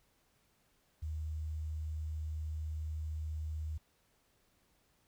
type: tone with quantisation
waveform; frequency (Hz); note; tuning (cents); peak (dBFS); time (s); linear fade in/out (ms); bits
sine; 77.8; D#2; 0; -36; 1.02-3.78; 10; 11
effects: pink hiss -73 dBFS RMS until 5.07 s